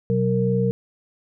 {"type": "tone cluster", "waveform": "sine", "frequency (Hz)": [126, 188, 462.4], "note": ["B2", "F#3", "A#4"], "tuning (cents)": [35, 28, -14], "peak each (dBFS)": -22, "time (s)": [0.1, 0.71], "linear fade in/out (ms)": 0, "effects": []}